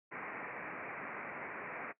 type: low-pass noise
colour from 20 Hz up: white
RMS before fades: -44 dBFS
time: 0.11-1.93 s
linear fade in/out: 20 ms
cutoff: 2400 Hz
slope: 96 dB/octave
effects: noise-tail reverb RT60 0.1 s tail -18 dB re dry + high-pass 200 Hz 12 dB/octave

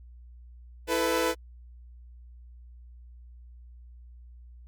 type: chord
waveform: sawtooth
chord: E suspended fourth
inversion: none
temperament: equal with one note detuned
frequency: 329.6 / 440 / 498.8 Hz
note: E4 / A4 / B4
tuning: 0 / 0 / +17 cents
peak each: -26 / -27 / -23 dBFS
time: 0.87-1.35 s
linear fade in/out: 50 ms
effects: added 60 Hz sine -46 dBFS peak until 4.67 s + Opus 48 kbps

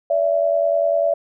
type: tone pair together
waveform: sine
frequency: 576.9 / 667 Hz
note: D5 / E5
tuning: -31 / +20 cents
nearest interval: minor third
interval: 251 cents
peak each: -18 dBFS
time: 0.1-1.14 s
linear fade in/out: 5 ms
effects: none

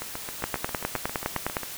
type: two click trains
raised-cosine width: 0.5 ms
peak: -18 / -10 dBFS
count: 13 / 12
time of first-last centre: 0.02-1.633 / 0.44-1.568 s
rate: 7.44 / 9.75 Hz
effects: white hiss -38 dBFS RMS until 1.77 s

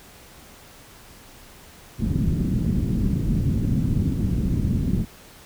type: low-pass noise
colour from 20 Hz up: white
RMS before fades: -22 dBFS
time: 1.98-5.06 s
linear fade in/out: 50 ms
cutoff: 230 Hz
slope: 24 dB/octave
effects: pink hiss -47 dBFS RMS until 5.45 s

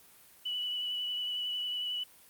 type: tone with vibrato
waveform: sine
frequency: 2960 Hz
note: F#7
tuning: in tune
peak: -32 dBFS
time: 0.45-2.04 s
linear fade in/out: 10 ms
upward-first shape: triangle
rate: 11 Hz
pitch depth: 21 cents each way
effects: white hiss -58 dBFS RMS until 2.29 s + Opus 32 kbps

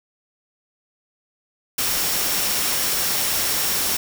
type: tone in noise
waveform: sine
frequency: 5510 Hz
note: F8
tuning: 24 cents flat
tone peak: -31 dBFS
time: 1.78-3.97 s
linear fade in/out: 5 ms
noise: white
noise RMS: -22 dBFS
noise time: 1.78-3.97 s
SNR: -12 dB
effects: none

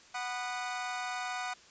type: chord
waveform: 25% pulse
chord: B major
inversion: second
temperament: equal with one note detuned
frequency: 740 / 987.8 / 1226 Hz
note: F#5 / B5 / D#6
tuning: 0 / 0 / -26 cents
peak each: -33 / -38 / -37 dBFS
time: 0.14-1.54 s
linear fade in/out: 10 ms
effects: white hiss -57 dBFS RMS until 1.7 s + resampled to 16000 Hz

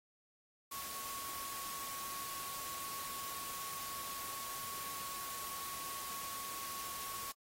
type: tone in noise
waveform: sine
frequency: 1108.7 Hz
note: C#6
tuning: in tune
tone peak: -46 dBFS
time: 0.71-7.32 s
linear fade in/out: 10 ms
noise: white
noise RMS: -45 dBFS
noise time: 0.71-7.32 s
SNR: -4 dB
effects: AAC 48 kbps

